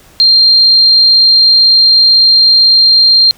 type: tone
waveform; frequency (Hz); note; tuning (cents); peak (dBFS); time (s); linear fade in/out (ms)
sine; 4186; C8; 0; -3; 0.2-3.31; 0
effects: pink hiss -42 dBFS RMS until 3.37 s